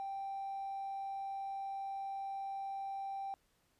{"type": "tone with hard clipping", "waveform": "sine", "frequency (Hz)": 784, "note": "G5", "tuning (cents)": 0, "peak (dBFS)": -39, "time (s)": [0, 3.34], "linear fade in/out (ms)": 0, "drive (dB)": 1, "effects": ["pink hiss -75 dBFS RMS until 3.79 s", "resampled to 32000 Hz"]}